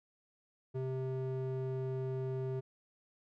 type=tone with band-pass filter; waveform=square; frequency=130.81 Hz; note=C3; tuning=in tune; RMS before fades=-37 dBFS; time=0.74-2.61 s; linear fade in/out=20 ms; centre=280 Hz; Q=5.4; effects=none